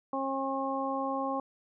harmonic tone, 270 Hz, C#4, 45 cents flat, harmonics 1 / 2 / 3 / 4, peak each -35 / -35 / -35 / -35 dBFS, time 0.13-1.4 s, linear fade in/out 2 ms, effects none

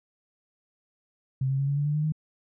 sine tone with pitch steps, 132.3 / 135.31 / 138.4 / 141.55 / 144.78 / 148.07 / 151.45 / 154.9 Hz, C3 / C#3 / C#3 / C#3 / D3 / D3 / D#3 / D#3, +20 / -41 / -2 / +37 / -24 / +15 / -46 / -7 cents, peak -23 dBFS, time 1.41-2.122 s, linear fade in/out 5 ms, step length 89 ms, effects none

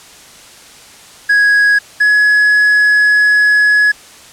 triangle tone pair in turn, 1661.2 / 1687.3 Hz, G#6 / G#6, 0 / +27 cents, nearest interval unison, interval 27 cents, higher second, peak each -5 dBFS, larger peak neither, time 1.29-1.79 / 2-3.92 s, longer second, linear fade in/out 10 ms, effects white hiss -38 dBFS RMS until 4.32 s + low-pass 9000 Hz 12 dB/octave

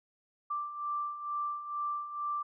sine beating tone pair, 1174.7 / 1176.9 Hz, D6 / D6, 0 / +3 cents, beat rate 2.2 Hz, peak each -40 / -34 dBFS, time 0.5-2.43 s, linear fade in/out 10 ms, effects none

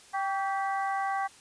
harmonic tone with a mistuned harmonic, 392 Hz, G4, in tune, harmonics 2 / 3 / 4 / 5, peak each -29 / -34 / -38 / -39 dBFS, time 0.13-1.28 s, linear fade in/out 20 ms, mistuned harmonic 3, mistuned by -51 cents, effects white hiss -54 dBFS RMS until 1.4 s + resampled to 22050 Hz

